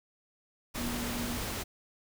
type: tone in noise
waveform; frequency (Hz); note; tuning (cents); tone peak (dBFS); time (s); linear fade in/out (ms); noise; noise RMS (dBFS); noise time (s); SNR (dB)
sine; 239.5; A#3; +47; -36; 0.76-1.38; 20; pink; -36; 0.74-1.64; -3
effects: none